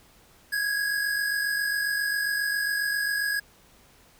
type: tone pair together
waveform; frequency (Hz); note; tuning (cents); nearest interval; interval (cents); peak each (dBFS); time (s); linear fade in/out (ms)
square; 1617 / 1664.4; G#6 / G#6; -47 / +3; minor second; 50; -34 / -26; 0.52-3.4; 10
effects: pink hiss -57 dBFS RMS until 4.19 s